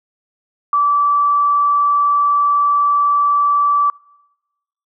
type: tone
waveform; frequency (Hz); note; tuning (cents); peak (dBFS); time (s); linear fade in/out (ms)
sine; 1158; D6; -25; -11; 0.73-3.9; 2
effects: noise-tail reverb RT60 1.0 s tail -25 dB re dry